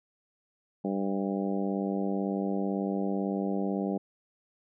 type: harmonic tone with a mistuned harmonic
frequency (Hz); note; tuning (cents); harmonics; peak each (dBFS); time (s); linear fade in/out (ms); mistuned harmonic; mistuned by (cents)
98; G2; 0; 2 / 3 / 4 / 5 / 6 / 7 / 8; -30 / -34 / -36 / -38 / -40 / -41 / -42; 0.84-3.98; 10; 8; +29
effects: none